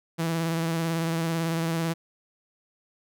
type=tone with vibrato; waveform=sawtooth; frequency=164.81 Hz; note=E3; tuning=in tune; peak=-21 dBFS; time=0.18-1.94 s; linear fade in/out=20 ms; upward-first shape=sine; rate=18 Hz; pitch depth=29 cents each way; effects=none